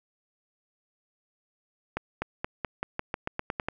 accelerating click train, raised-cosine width 0.5 ms, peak -14 dBFS, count 12, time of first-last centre 1.97-3.685 s, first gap 250 ms, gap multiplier 0.9, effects none

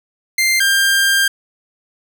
sawtooth tone pair in turn, 2093 / 1594.5 Hz, C7 / G6, 0 / +29 cents, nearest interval perfect fourth, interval 471 cents, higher first, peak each -9 / -8 dBFS, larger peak second, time 0.38-0.6 / 0.6-1.28 s, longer second, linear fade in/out 5 ms, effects none

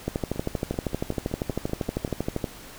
two click trains, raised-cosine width 2 ms, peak -12 / -22 dBFS, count 31 / 10, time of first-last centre 0.08-2.442 / 0.36-2.078 s, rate 12.7 / 5.24 Hz, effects pink hiss -44 dBFS RMS until 2.78 s

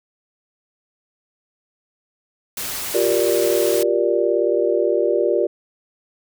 white noise, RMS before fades -27 dBFS, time 2.57-3.83 s, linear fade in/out 2 ms
sine chord, G minor seventh, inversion third, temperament just, 352.8 / 392 / 470.4 / 588 Hz, F4 / G4 / Bb4 / D5, +18 / 0 / +16 / +2 cents, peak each -21 dBFS, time 2.94-5.47 s, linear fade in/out 10 ms
effects none

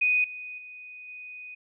sine tone with level steps, 2489 Hz, D#7, in tune, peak -20 / -36 / -41 / -39 dBFS, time 0.01-1.55 s, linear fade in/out 10 ms, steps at 0.24 / 0.58 / 1.08 s, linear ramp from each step 2 ms, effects none

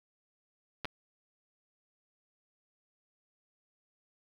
clicks, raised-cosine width 0.3 ms, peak -20 dBFS, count 2, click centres 0.847 / 0.854 s, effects 8-bit

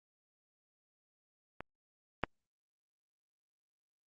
clicks, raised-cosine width 0.5 ms, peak -26 / -14 dBFS, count 2, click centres 1.606 / 2.237 s, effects Opus 48 kbps

